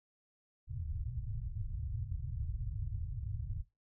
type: low-pass noise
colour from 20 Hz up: white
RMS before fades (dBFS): -39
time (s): 0.67-3.65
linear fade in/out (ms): 50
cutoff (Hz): 120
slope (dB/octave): 48
effects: noise-tail reverb RT60 0.2 s tail -18 dB re dry